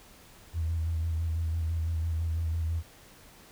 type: tone with vibrato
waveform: sine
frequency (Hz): 81.8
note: E2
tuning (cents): -13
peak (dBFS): -26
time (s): 0.53-2.83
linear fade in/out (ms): 50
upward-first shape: square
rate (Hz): 6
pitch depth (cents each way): 30
effects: tanh soft clip ceiling -22 dBFS + pink hiss -54 dBFS RMS until 3.51 s

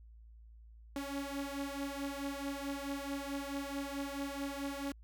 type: beating tone pair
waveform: sawtooth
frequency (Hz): 277.4 / 282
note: C#4 / C#4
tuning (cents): +1 / +30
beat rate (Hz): 4.6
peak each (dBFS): -36 / -38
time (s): 0.96-4.92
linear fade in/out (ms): 2
effects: added 56 Hz sine -53 dBFS peak until 5.03 s

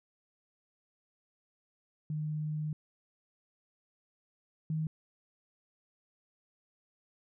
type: tone pair in turn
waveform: sine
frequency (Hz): 152.8 / 157.1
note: D#3 / D#3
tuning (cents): -31 / +17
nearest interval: unison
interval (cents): 48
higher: second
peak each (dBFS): -32 / -30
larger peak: second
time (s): 2.1-2.73 / 4.7-4.87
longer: first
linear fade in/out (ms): 2
effects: none

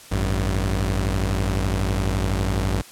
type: tone pair together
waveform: sawtooth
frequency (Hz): 53.67 / 95.4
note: A1 / G2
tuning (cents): -42 / -47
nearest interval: minor seventh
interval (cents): 995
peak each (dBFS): -19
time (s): 0.11-2.82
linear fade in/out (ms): 10
effects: white hiss -44 dBFS RMS until 2.91 s + low-pass 11000 Hz 12 dB/octave

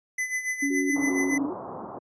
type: tone with tremolo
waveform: square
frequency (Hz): 2015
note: B6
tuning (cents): +34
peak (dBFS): -25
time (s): 0.18-1.38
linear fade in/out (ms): 5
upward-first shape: sine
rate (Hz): 7.1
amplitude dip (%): 70
type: tone with pitch glide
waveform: sine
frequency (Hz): 280.5 to 274.7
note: C#4 to C#4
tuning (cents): +21 to -16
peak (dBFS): -24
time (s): 0.62-1.46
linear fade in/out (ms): 10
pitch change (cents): -37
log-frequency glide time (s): 0.96-1.03
type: tone with vibrato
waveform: sine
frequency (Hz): 331.9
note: E4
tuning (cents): +12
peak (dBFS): -29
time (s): 0.7-1.54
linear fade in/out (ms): 10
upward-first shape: square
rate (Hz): 2.5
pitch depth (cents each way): 180
type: low-pass noise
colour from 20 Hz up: white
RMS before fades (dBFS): -37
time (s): 0.95-1.99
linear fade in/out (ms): 10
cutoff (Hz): 1100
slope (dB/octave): 48
effects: high-pass 150 Hz 12 dB/octave + resampled to 22050 Hz

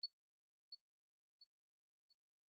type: tone with echo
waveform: sine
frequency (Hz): 4435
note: C#8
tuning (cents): 0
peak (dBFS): -39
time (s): 0.03-0.06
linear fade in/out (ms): 5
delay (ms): 690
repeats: 3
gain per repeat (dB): -10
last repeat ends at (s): 2.13
effects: noise-tail reverb RT60 0.1 s tail -17 dB re dry + Opus 32 kbps

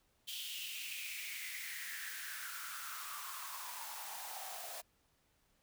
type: noise with high-pass filter sweep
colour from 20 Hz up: white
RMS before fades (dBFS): -45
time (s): 0.27-4.82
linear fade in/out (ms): 20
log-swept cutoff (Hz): 3200 to 660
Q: 6.2
effects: pink hiss -75 dBFS RMS until 5.62 s

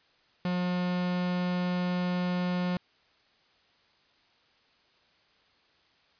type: tone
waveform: 45% pulse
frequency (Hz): 179.2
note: F3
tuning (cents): +45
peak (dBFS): -27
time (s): 0.45-2.77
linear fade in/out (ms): 2
effects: white hiss -65 dBFS RMS until 6.19 s + resampled to 11025 Hz

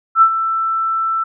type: tone with ADSR envelope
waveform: sine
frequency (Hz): 1330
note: E6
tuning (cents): +15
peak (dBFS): -4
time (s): 0.15-1.24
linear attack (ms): 66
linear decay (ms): 74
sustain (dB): -11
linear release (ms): 11
effects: none

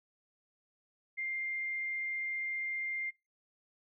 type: tone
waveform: sine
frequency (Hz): 2105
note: C7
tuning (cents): +10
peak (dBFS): -34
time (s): 1.17-3.11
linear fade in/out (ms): 20
effects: noise-tail reverb RT60 0.3 s tail -26 dB re dry

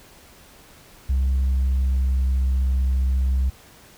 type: tone with pitch glide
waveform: sine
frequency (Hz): 66 to 65.36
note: C2 to C2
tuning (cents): +16 to -1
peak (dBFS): -15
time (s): 1.09-3.5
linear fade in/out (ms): 10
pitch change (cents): -17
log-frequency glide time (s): 1.34-2.25
effects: tanh soft clip ceiling -16 dBFS + pink hiss -49 dBFS RMS until 3.97 s

